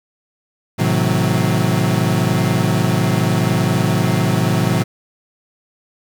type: chord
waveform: 35% pulse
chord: F# half-diminished seventh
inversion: first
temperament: equal with one note detuned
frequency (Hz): 110 / 130.81 / 160.86 / 185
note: A2 / C3 / E3 / F#3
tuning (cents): 0 / 0 / -42 / 0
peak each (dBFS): -18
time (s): 0.78-4.84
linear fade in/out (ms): 20
effects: 8-bit